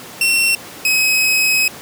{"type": "tone pair in turn", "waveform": "sawtooth", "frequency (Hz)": [2716, 2545], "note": ["F7", "D#7"], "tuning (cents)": [-49, 39], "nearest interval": "minor second", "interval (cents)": 112, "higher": "first", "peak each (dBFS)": -9, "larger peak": "neither", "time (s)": [[0.21, 0.55], [0.85, 1.68]], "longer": "second", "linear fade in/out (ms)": 2, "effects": ["pink hiss -34 dBFS RMS until 1.81 s", "high-pass 150 Hz 12 dB/octave"]}